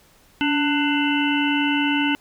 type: harmonic tone with a mistuned harmonic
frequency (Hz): 297.5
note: D4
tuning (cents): +22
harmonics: 1 / 3 / 5 / 7 / 9 / 10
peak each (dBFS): -20 / -27 / -27 / -30 / -27 / -28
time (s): 0.41-2.15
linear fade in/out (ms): 0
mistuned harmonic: 1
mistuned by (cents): -61
effects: pink hiss -55 dBFS RMS until 2.2 s